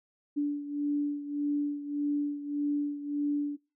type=beating tone pair; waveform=sine; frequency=290 / 291.7 Hz; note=D4 / D4; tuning=-22 / -12 cents; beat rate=1.7 Hz; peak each=-29 / -34 dBFS; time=0.36-3.57 s; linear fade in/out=20 ms; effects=noise-tail reverb RT60 0.3 s tail -23 dB re dry